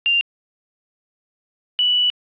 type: tone pair in turn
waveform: sine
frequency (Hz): 2788 / 2957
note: F7 / F#7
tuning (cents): -4 / -2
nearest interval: minor second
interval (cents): 102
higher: second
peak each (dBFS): -14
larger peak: neither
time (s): 0.06-0.21 / 1.79-2.1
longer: second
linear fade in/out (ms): 0
effects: resampled to 8000 Hz + 9-bit